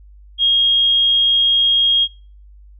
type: tone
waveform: sine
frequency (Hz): 3258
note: G#7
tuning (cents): -34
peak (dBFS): -11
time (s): 0.38-2.08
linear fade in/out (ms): 50
effects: noise-tail reverb RT60 0.4 s tail -24 dB re dry + added 50 Hz sine -40 dBFS peak until 2.79 s